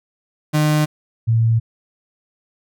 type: tone pair in turn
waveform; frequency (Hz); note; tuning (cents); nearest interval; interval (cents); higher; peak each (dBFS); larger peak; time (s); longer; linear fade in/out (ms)
35% pulse / sine; 152 / 113.89; D#3 / A#2; -40 / -40; perfect fourth; 500; first; -12; neither; 0.53-0.86 / 1.27-1.6; neither; 20
effects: none